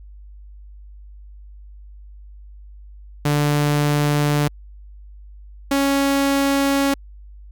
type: tone pair in turn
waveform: sawtooth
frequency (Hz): 146.83 / 277.2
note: D3 / C#4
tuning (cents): 0 / 0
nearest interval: major seventh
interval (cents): 1100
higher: second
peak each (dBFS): -12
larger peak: neither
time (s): 3.25-4.48 / 5.71-6.94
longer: neither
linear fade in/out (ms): 5
effects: added 50 Hz sine -38 dBFS peak until 7.51 s